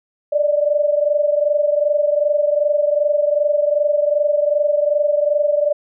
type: tone pair together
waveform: sine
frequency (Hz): 585 / 607.6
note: D5 / D#5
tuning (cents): -7 / -41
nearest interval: minor second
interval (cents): 66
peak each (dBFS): -15 / -19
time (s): 0.32-5.73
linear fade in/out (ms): 10
effects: none